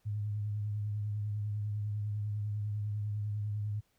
sine tone with vibrato, 104.5 Hz, G#2, 11 cents sharp, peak -32 dBFS, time 0.05-3.81 s, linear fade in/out 20 ms, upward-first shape triangle, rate 10 Hz, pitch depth 39 cents each way, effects pink hiss -74 dBFS RMS until 3.98 s

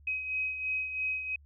sine beating tone pair, 2531 / 2534 Hz, D#7 / D#7, +29 / +31 cents, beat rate 3 Hz, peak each -31 / -39 dBFS, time 0.07-1.36 s, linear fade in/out 5 ms, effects added 72 Hz sine -54 dBFS peak until 1.45 s

